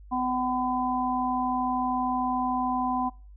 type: harmonic tone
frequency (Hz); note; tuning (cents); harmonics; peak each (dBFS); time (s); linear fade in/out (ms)
252.4; B3; +38; 1 / 3 / 4; -29 / -29 / -29; 0.11-3.1; 20
effects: noise-tail reverb RT60 0.4 s tail -24 dB re dry + added 50 Hz sine -45 dBFS peak until 3.36 s